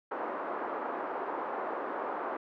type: band-pass noise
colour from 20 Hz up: white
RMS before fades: -36 dBFS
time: 0.11-2.37 s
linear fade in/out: 5 ms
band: 300 to 1200 Hz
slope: 24 dB/octave
effects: none